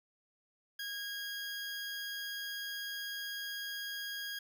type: tone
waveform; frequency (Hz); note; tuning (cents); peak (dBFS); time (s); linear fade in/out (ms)
20% pulse; 1636; G#6; -26; -34; 0.79-4.39; 5
effects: none